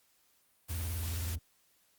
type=noise; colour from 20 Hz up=white; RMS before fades=-43 dBFS; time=0.68-1.36 s; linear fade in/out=20 ms
type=tone with vibrato; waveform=triangle; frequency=83 Hz; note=E2; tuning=12 cents sharp; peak=-32 dBFS; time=0.69-1.39 s; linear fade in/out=20 ms; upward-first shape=square; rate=19 Hz; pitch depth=160 cents each way
effects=white hiss -70 dBFS RMS until 1.98 s + Opus 48 kbps